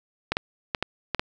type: clicks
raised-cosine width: 0.3 ms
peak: -8 dBFS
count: 6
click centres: 0.32 / 0.369 / 0.748 / 0.826 / 1.147 / 1.195 s
effects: none